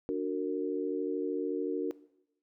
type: chord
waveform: sine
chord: D augmented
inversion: none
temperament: just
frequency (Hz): 293.7 / 367.1 / 458.9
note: D4 / F#4 / A#4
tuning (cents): 0 / -14 / -27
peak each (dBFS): -34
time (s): 0.09-1.91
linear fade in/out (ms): 0
effects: noise-tail reverb RT60 0.8 s tail -18 dB re dry